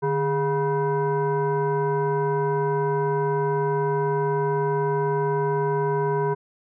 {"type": "tone with frequency modulation", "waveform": "sine", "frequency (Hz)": 411, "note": "G#4", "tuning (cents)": -18, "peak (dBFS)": -20, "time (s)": [0.02, 6.35], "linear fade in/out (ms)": 20, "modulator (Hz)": 560, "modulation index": 1.1, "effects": []}